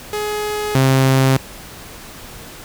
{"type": "tone pair in turn", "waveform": "sawtooth", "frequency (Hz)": [420.3, 132.96], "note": ["G#4", "C3"], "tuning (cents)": [21, 28], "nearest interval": "octave + minor sixth", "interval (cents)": 1993, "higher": "first", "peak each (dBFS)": [-16, -7], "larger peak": "second", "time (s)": [[0.13, 0.75], [0.75, 1.37]], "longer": "neither", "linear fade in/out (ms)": 2, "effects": ["pink hiss -36 dBFS RMS until 2.64 s"]}